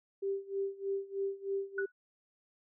sine tone with tremolo, 393 Hz, G4, 4 cents sharp, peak -30 dBFS, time 0.22-1.86 s, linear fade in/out 10 ms, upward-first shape sine, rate 3.2 Hz, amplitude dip 90%
sine tone with exponential decay, 1473 Hz, F#6, 8 cents flat, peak -30 dBFS, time 1.78-1.92 s, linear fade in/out 5 ms, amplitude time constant 30 ms
effects none

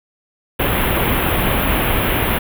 pink band-stop noise, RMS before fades -17 dBFS, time 0.59-2.39 s, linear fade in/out 10 ms, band 3300 to 11000 Hz, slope 48 dB/octave, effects none

